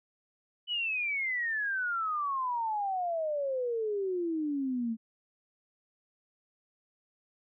sine exponential sweep, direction down, 3000 to 220 Hz, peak -29 dBFS, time 0.67-4.97 s, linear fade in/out 50 ms, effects none

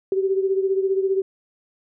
sine beating tone pair, 383.2 / 398.2 Hz, G4 / G4, -39 / +27 cents, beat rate 15 Hz, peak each -19 / -25 dBFS, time 0.12-1.22 s, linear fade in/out 2 ms, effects none

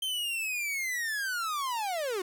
45% pulse linear sweep, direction down, 3136 to 349.2 Hz, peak -30 dBFS, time 0.02-2.22 s, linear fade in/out 5 ms, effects none

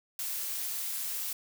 blue noise, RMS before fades -35 dBFS, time 0.19-1.33 s, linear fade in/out 2 ms, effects none

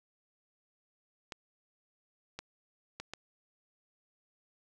clicks, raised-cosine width 0.2 ms, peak -23 dBFS, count 4, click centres 1.322 / 2.39 / 3 / 3.136 s, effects none

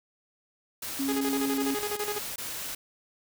white noise bursts, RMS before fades -36 dBFS, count 5, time 0.82-2.75 s, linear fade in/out 5 ms, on 370 ms, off 20 ms
sine tone, 273.2 Hz, C#4, 25 cents flat, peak -27 dBFS, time 0.99-1.75 s, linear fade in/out 10 ms
sawtooth tone with tremolo, 415.3 Hz, G#4, in tune, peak -25 dBFS, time 1.08-2.19 s, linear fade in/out 10 ms, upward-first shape square, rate 12 Hz, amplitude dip 65%
effects none

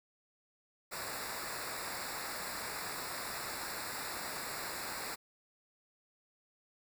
pink noise with comb filter, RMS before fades -41 dBFS, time 0.91-5.16 s, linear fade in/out 20 ms, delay 0.32 ms, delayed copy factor -0.9, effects none

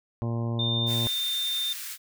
harmonic tone, 116.54 Hz, A#2, in tune, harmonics 1 / 2 / 3 / 4 / 5 / 6 / 7 / 8 / 9, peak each -27 / -33 / -38 / -43 / -41 / -47 / -47 / -49 / -46 dBFS, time 0.22-1.07 s, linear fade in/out 0 ms
sine tone, 3610 Hz, A7, 44 cents sharp, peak -26 dBFS, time 0.59-1.73 s, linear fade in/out 5 ms
white high-pass noise, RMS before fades -37 dBFS, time 0.86-1.98 s, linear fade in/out 50 ms, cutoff 1400 Hz, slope 24 dB/octave
effects none

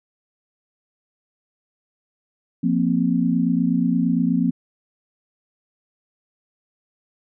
sine chord, F suspended fourth, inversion none, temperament equal, 174.61 / 233.1 / 261.6 Hz, F3 / Bb3 / C4, 0 / 0 / 0 cents, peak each -21 dBFS, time 2.63-4.51 s, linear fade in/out 10 ms, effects none

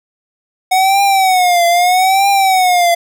square tone with vibrato, 740 Hz, F#5, in tune, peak -9 dBFS, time 0.71-2.95 s, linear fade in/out 10 ms, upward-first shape triangle, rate 0.79 Hz, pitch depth 140 cents each way, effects none

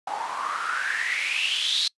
white noise with band-pass filter sweep, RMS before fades -27 dBFS, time 0.07-1.88 s, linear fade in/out 5 ms, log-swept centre 790 to 4100 Hz, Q 8.3, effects noise-tail reverb RT60 0.1 s tail -26 dB re dry + resampled to 24000 Hz

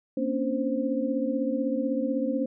sine tone cluster, 234.8 / 270.8 / 286.8 / 523 Hz, A#3 / C#4 / D4 / C5, +13 / -40 / -41 / -1 cents, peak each -30 dBFS, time 0.17-2.46 s, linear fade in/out 5 ms, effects none

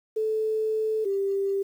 sine tone pair in turn, 436.3 / 393.8 Hz, A4 / G4, -15 / +8 cents, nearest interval major second, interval 177 cents, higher first, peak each -23 dBFS, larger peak neither, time 0.16-1.05 / 1.05-1.63 s, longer first, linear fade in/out 10 ms, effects 9-bit

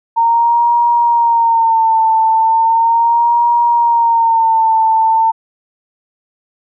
sine tone with vibrato, 918 Hz, A#5, 27 cents flat, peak -8 dBFS, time 0.16-5.32 s, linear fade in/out 20 ms, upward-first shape sine, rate 0.37 Hz, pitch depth 55 cents each way, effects none

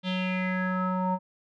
square tone with low-pass filter sweep, 184.9 Hz, F#3, 1 cent flat, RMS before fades -28 dBFS, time 0.03-1.19 s, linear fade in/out 50 ms, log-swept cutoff 3500 to 850 Hz, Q 5.6, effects none

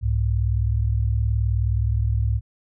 sine tone pair together, 66.3 / 105.45 Hz, C2 / G#2, +23 / +27 cents, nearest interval minor sixth, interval 804 cents, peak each -21 dBFS, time 0.01-2.41 s, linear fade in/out 50 ms, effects none

